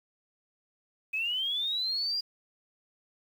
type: linear sweep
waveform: sine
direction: up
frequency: 2512 to 4867 Hz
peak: -28 dBFS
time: 1.13-2.21 s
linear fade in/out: 10 ms
effects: 9-bit